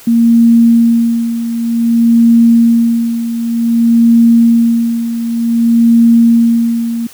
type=tone with tremolo; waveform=sine; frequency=232 Hz; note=A#3; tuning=8 cents flat; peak=-3 dBFS; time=0.07-7.07 s; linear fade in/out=5 ms; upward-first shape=sine; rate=0.54 Hz; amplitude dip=70%; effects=white hiss -37 dBFS RMS until 7.13 s